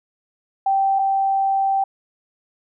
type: tone pair in turn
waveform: sine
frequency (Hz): 780 / 780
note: G5 / G5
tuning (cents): -9 / -9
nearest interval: unison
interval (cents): 0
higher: neither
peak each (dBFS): -15 / -16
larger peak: first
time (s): 0.66-0.99 / 0.99-1.84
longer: second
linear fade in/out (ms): 5
effects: none